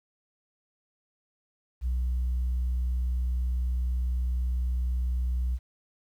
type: tone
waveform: sine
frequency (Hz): 62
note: B1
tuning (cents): +7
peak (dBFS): -23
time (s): 1.81-5.59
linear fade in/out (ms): 50
effects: tanh soft clip ceiling -23 dBFS + 10-bit